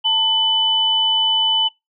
sine tone pair together, 891.9 / 3000 Hz, A5 / F#7, +23 / +23 cents, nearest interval octave + major sixth, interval 2100 cents, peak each -23 / -14 dBFS, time 0.04-1.69 s, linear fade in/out 20 ms, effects noise-tail reverb RT60 0.2 s tail -22 dB re dry

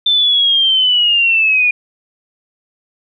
sine linear sweep, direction down, 3564 to 2431 Hz, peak -9 dBFS, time 0.06-1.71 s, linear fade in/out 5 ms, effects none

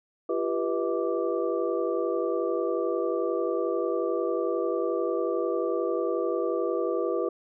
sine tone cluster, 343.5 / 394.7 / 489.1 / 640 / 1170 Hz, F4 / G4 / B4 / D#5 / D6, -29 / +12 / -17 / +49 / -7 cents, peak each -30 / -30 / -29 / -34 / -37 dBFS, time 0.29-7.29 s, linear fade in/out 5 ms, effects none

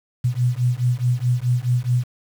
sine beating tone pair, 121.1 / 125.8 Hz, B2 / B2, -34 / +32 cents, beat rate 4.7 Hz, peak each -20 dBFS, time 0.24-2.04 s, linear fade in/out 10 ms, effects 7-bit

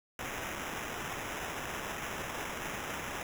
white noise with sample-and-hold, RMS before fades -39 dBFS, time 0.19-3.23 s, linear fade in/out 2 ms, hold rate 4410 Hz, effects none

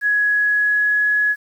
sine tone with pitch glide, 1675 to 1686.7 Hz, G#6 to G#6, +14 to +26 cents, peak -14 dBFS, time 0.01-1.36 s, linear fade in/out 50 ms, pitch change +12 cents, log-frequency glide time 0.27-1.13 s, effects 8-bit

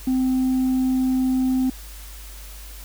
sine tone with tanh clipping, 258.6 Hz, C4, 20 cents flat, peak -18 dBFS, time 0.07-1.7 s, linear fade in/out 5 ms, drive 1 dB, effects added 50 Hz sine -37 dBFS peak until 2.84 s + white hiss -43 dBFS RMS until 2.84 s

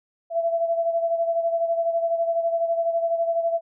sine beating tone pair, 668 / 680 Hz, E5 / F5, +23 / -46 cents, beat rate 12 Hz, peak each -21 / -28 dBFS, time 0.3-3.61 s, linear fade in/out 50 ms, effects none

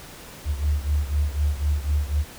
sine beating tone pair, 72.1 / 76.1 Hz, D2 / D#2, -31 / -38 cents, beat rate 4 Hz, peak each -22 / -25 dBFS, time 0.45-2.25 s, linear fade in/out 50 ms, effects pink hiss -42 dBFS RMS until 2.38 s

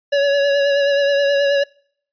square tone with vibrato, 564 Hz, C#5, 30 cents sharp, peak -14 dBFS, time 0.12-1.64 s, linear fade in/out 10 ms, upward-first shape sine, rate 9.4 Hz, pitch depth 26 cents each way, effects noise-tail reverb RT60 0.6 s tail -26 dB re dry + resampled to 11025 Hz

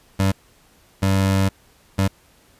25% pulse tone bursts at uneven times, 96.7 Hz, G2, 23 cents flat, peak -12 dBFS, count 3, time 0.19-0.32 / 1.02-1.49 / 1.98-2.08 s, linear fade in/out 10 ms, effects pink hiss -55 dBFS RMS until 2.59 s + resampled to 32000 Hz

